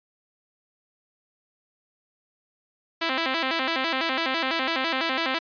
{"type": "tone with vibrato", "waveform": "5% pulse", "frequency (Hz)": 294.3, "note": "D4", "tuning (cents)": 4, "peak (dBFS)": -12, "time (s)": [3.01, 5.39], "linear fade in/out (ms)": 10, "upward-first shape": "square", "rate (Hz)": 6, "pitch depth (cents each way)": 200, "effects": ["resampled to 11025 Hz"]}